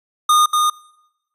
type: tone with echo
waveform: square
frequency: 1224 Hz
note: D#6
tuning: 29 cents flat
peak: -11 dBFS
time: 0.29-0.46 s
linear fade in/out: 5 ms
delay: 240 ms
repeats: 1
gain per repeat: -3 dB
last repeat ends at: 0.7 s
effects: noise-tail reverb RT60 1.0 s tail -25 dB re dry + resampled to 32000 Hz